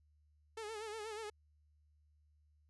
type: tone with vibrato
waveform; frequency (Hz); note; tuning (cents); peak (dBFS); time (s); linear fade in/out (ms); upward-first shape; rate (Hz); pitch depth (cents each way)
sawtooth; 432.8; A4; -29; -39; 0.57-1.3; 5; sine; 8.3; 77
effects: added 75 Hz sine -68 dBFS peak until 2.69 s + resampled to 24000 Hz